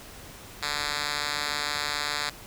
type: tone with band-pass filter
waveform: 5% pulse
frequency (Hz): 146.83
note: D3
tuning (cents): 0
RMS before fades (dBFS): -30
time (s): 0.62-2.3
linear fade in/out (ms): 10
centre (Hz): 3800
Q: 1
effects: pink hiss -45 dBFS RMS until 2.46 s